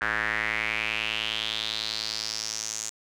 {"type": "tone with band-pass filter sweep", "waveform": "square", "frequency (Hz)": 55, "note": "A1", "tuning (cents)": 0, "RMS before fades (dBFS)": -30, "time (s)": [0.01, 2.9], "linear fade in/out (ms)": 10, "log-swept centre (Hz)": [1600, 6900], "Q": 4.7, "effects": []}